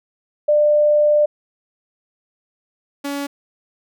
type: tone pair in turn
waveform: sine / sawtooth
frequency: 596 / 282.7 Hz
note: D5 / C#4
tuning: +25 / +34 cents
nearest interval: octave + minor second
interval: 1291 cents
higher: first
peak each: -11 / -19 dBFS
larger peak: first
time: 0.48-1.26 / 3.04-3.27 s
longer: first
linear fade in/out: 10 ms
effects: none